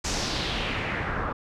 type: noise with low-pass filter sweep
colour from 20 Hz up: pink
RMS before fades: -29 dBFS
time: 0.04-1.33 s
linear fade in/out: 10 ms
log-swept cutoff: 6900 to 1200 Hz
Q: 2.4
effects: none